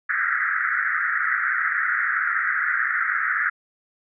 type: band-pass noise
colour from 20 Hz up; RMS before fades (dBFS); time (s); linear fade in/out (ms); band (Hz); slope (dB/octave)
pink; -23; 0.09-3.5; 10; 1300 to 2000; 96
effects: none